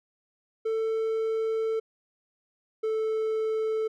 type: tone pair in turn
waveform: triangle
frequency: 444.7 / 439.1 Hz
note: A4 / A4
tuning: +18 / -4 cents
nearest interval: unison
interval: 22 cents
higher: first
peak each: -23 dBFS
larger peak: neither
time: 0.65-1.8 / 2.83-3.88 s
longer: first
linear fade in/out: 10 ms
effects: none